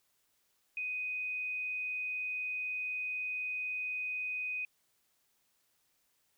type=tone; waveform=sine; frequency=2498 Hz; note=D#7; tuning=6 cents sharp; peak=-34 dBFS; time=0.77-4.65 s; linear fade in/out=2 ms; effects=white hiss -75 dBFS RMS until 6.37 s